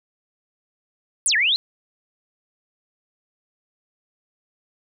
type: exponential two-way sweep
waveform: sine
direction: down then up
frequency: 10548 to 1661.2 to 4213 Hz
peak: -16 dBFS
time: 1.26-1.56 s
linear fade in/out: 0 ms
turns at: 1.36 s
effects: none